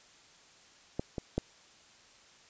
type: clicks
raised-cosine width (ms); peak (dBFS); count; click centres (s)
2; -18 / -21 / -16; 3; 0.995 / 1.182 / 1.38
effects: white hiss -59 dBFS RMS until 2.49 s + resampled to 16000 Hz